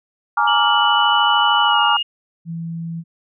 sine chord, Bb dominant seventh, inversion third, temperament just, 839.1 / 932.3 / 1165.4 / 1398.5 Hz, Ab5 / Bb5 / D6 / F6, +18 / 0 / -14 / +2 cents, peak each -19 dBFS, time 0.37-1.97 s, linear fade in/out 5 ms
sine tone with pitch glide, 2960 to 2851 Hz, F#7 to F7, 0 to +35 cents, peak -18 dBFS, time 0.47-2.03 s, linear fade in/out 10 ms, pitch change -65 cents, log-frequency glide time 1.64-1.81 s
sine tone, 166.2 Hz, E3, 15 cents sharp, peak -24 dBFS, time 2.45-3.04 s, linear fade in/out 50 ms
effects none

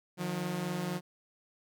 sawtooth tone pair together, 155.56 / 179.54 Hz, D#3 / F3, 0 / +48 cents, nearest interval major second, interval 248 cents, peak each -34 / -30 dBFS, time 0.17-1.01 s, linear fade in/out 50 ms, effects none

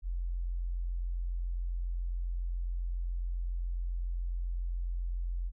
sine tone, 43.65 Hz, F1, in tune, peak -31 dBFS, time 0.02-5.52 s, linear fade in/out 50 ms, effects none

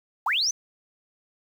sine linear sweep, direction up, 718 to 6272 Hz, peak -21 dBFS, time 0.26-0.51 s, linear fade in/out 5 ms, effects 8-bit

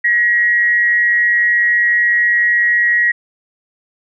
sine tone with amplitude modulation, 1905 Hz, A#6, 37 cents sharp, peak -8 dBFS, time 0.04-3.12 s, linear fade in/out 10 ms, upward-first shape sine, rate 206 Hz, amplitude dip 45%, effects none

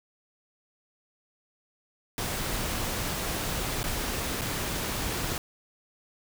pink noise with dropouts, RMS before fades -31 dBFS, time 2.18-5.38 s, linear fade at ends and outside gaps 1 ms, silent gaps 3.831-3.84 / 4.411-4.416 s, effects none

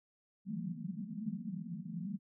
pink band-pass noise, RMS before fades -41 dBFS, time 0.45-2.19 s, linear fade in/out 50 ms, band 160 to 230 Hz, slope 96 dB/octave, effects none

